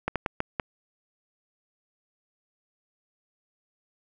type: slowing click train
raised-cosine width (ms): 0.5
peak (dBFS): -11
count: 5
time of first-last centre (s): 0.08-0.598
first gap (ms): 77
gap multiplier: 1.36
effects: none